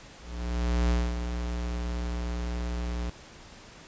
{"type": "tone with ADSR envelope", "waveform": "square", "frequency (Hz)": 59.6, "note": "A#1", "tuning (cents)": 39, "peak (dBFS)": -22, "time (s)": [0.2, 3.1], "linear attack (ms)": 700, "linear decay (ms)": 230, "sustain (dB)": -8, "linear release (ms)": 5, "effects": ["pink hiss -49 dBFS RMS until 3.87 s", "resampled to 16000 Hz"]}